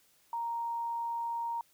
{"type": "tone", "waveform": "sine", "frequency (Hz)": 932.3, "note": "A#5", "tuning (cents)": 0, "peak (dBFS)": -32, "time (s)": [0.33, 1.61], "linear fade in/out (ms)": 2, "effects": ["white hiss -67 dBFS RMS until 1.73 s"]}